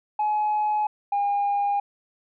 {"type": "tone pair in turn", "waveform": "sine", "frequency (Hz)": [846, 809.7], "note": ["G#5", "G#5"], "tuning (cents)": [32, -44], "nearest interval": "minor second", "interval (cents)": 76, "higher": "first", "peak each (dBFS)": -19, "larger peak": "neither", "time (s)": [[0.19, 0.87], [1.12, 1.8]], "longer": "neither", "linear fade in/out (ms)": 5, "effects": ["tanh soft clip ceiling -18 dBFS"]}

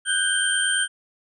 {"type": "tone cluster", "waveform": "sine", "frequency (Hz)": [1496, 1585, 3141, 8820], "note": ["F#6", "G6", "G7", "C#9"], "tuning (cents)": [19, 19, 3, -10], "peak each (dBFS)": -25, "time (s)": [0.05, 0.88], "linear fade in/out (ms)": 50, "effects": []}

